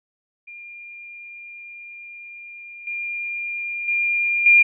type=tone with level steps; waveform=sine; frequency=2403 Hz; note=D7; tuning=39 cents sharp; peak=-36 / -25 / -18 / -9 dBFS; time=0.47-4.63 s; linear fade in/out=10 ms; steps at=2.87 / 3.88 / 4.46 s; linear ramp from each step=2 ms; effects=none